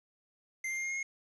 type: tone with pitch steps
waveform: square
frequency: 2089 / 2102 / 2116 / 2129 / 2143 / 2156 Hz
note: C7 / C7 / C7 / C7 / C7 / C#7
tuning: -3 / +7 / +19 / +30 / +41 / -49 cents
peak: -34 dBFS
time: 0.64-1.03 s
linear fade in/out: 5 ms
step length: 65 ms
effects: resampled to 22050 Hz + 10-bit